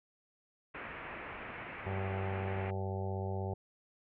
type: low-pass noise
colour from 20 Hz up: white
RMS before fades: -45 dBFS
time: 0.74-2.71 s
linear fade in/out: 10 ms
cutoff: 2500 Hz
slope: 48 dB/octave
type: harmonic tone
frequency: 96.3 Hz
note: G2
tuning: 30 cents flat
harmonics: 1 / 2 / 4 / 5 / 6 / 7 / 8 / 9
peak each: -36 / -44 / -42 / -47 / -47 / -49 / -46 / -49 dBFS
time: 1.86-3.54 s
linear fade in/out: 5 ms
effects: none